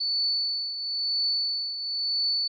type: tone with tremolo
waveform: sine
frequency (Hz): 4476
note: C#8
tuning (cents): +16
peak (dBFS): -22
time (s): 0-2.48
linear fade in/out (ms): 10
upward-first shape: triangle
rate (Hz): 0.99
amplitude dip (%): 65
effects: none